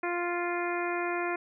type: harmonic tone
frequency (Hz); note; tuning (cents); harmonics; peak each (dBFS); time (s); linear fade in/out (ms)
349.2; F4; 0; 1 / 2 / 3 / 4 / 5 / 6 / 7; -32 / -35 / -37 / -38 / -39 / -40 / -40; 0.03-1.36; 5
effects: none